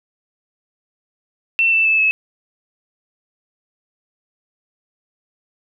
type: tone with pitch steps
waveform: sine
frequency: 2691 / 2657 / 2623 / 2590 Hz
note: E7 / E7 / E7 / E7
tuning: +35 / +13 / -9 / -31 cents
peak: -12 dBFS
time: 1.59-2.11 s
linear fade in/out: 0 ms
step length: 130 ms
effects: none